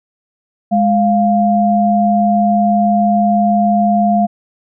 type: tone pair together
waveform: sine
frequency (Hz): 207.7 / 698.5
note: G#3 / F5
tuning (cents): 0 / 0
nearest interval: octave + major sixth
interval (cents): 2100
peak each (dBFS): -12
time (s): 0.71-4.27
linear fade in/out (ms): 20
effects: none